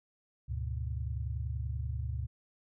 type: tone cluster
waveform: sine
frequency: 72.2 / 102.5 / 122.9 Hz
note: D2 / G#2 / B2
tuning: -29 / -22 / -8 cents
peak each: -35 / -39 / -39 dBFS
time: 0.48-2.27 s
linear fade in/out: 20 ms
effects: none